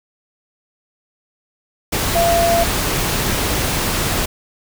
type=tone in noise; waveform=sine; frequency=680 Hz; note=F5; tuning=46 cents flat; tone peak=-13 dBFS; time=2.15-2.64 s; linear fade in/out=10 ms; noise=pink; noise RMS=-19 dBFS; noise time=1.92-4.26 s; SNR=+3 dB; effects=none